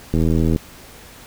click train, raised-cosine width 3 ms, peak -6 dBFS, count 35, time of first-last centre 0.14-0.561 s, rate 80.7 Hz, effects pink hiss -42 dBFS RMS until 1.26 s

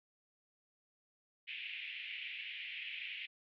white band-pass noise, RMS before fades -45 dBFS, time 1.47-3.27 s, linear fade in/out 20 ms, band 2100 to 3000 Hz, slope 48 dB/octave, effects none

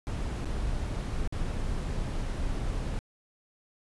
brown noise with dropouts, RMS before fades -31 dBFS, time 0.07-2.99 s, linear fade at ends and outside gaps 0 ms, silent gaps 0.447-0.456 / 1.275-1.324 s, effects resampled to 24000 Hz

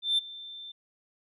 sine tone with ADSR envelope, 3560 Hz, A7, 20 cents sharp, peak -19 dBFS, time 0.02-0.72 s, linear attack 160 ms, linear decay 15 ms, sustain -21 dB, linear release 9 ms, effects tanh soft clip ceiling -20 dBFS

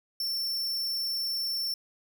45% pulse tone, 5410 Hz, E8, 44 cents sharp, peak -29 dBFS, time 0.2-1.74 s, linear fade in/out 2 ms, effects none

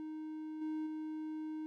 triangle tone with level steps, 311.1 Hz, D#4, in tune, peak -39 / -34 / -37 dBFS, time 0-1.66 s, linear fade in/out 0 ms, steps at 0.61 / 0.86 s, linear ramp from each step 10 ms, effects none

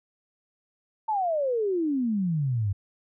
sine exponential sweep, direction down, 902 to 94.5 Hz, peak -23 dBFS, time 1.08-2.73 s, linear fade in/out 10 ms, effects none

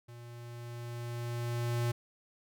square tone with level ramp, 119.1 Hz, A#2, 38 cents sharp, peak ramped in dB -48 to -29 dBFS, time 0.08-1.92 s, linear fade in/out 10 ms, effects none

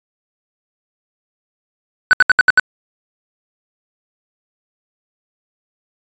triangle tone bursts, 1503 Hz, F#6, 27 cents sharp, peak -3 dBFS, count 6, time 2.11-2.596 s, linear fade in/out 0 ms, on 21 ms, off 72 ms, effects resampled to 16000 Hz

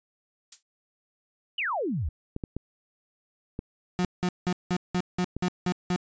violet noise with exponential decay, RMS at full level -30 dBFS, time 0.52-0.63 s, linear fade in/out 5 ms, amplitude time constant 22 ms
sine exponential sweep, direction down, 3089 to 61.74 Hz, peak -26 dBFS, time 1.58-2.09 s, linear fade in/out 5 ms
clicks, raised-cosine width 3 ms, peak -19 dBFS, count 6, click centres 2.364 / 2.438 / 2.566 / 3.591 / 4.046 / 5.366 s
35% pulse tone bursts, 180 Hz, F#3, 47 cents flat, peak -22 dBFS, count 9, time 3.99-5.961 s, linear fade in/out 0 ms, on 59 ms, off 180 ms
effects resampled to 16000 Hz

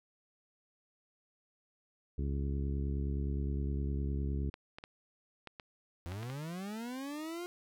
harmonic tone, 69.7 Hz, C#2, 10 cents sharp, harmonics 1 / 2 / 3 / 4 / 5 / 6, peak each -33 / -39 / -43 / -45 / -47 / -49 dBFS, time 2.18-4.5 s, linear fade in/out 5 ms
clicks, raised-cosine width 0.3 ms, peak -29 dBFS, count 8, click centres 4.541 / 4.785 / 4.839 / 5.473 / 5.598 / 6.12 / 6.23 / 6.3 s
40% pulse linear sweep, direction up, 81.6 to 357.7 Hz, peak -38 dBFS, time 6.06-7.46 s, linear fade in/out 0 ms
effects none

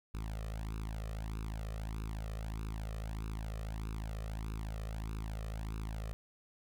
sawtooth tone with flanger, 54 Hz, A1, 32 cents flat, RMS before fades -40 dBFS, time 0.14-6.13 s, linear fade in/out 0 ms, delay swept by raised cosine 0.77 to 1.64 ms, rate 1.6 Hz, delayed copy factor +0.95, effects none

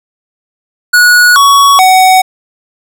square tone with pitch steps, 1460 / 1120 / 749 Hz, F#6 / C#6 / F#5, -24 / +18 / +21 cents, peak -3 dBFS, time 0.93-2.22 s, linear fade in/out 10 ms, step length 430 ms, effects none

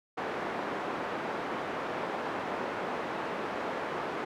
pink band-pass noise, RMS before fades -35 dBFS, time 0.17-4.25 s, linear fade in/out 10 ms, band 340 to 1500 Hz, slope 12 dB/octave, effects none

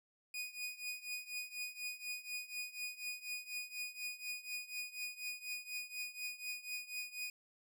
sawtooth tone with tremolo, 2474 Hz, D#7, 10 cents flat, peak -35 dBFS, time 0.34-7.3 s, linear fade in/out 2 ms, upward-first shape triangle, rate 4.1 Hz, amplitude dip 90%, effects none

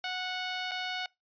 10% pulse tone with dropouts, 736 Hz, F#5, 9 cents flat, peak -24 dBFS, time 0.04-1.06 s, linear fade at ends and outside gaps 2 ms, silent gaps 0.712-0.716 s, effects noise-tail reverb RT60 0.2 s tail -24 dB re dry + resampled to 11025 Hz

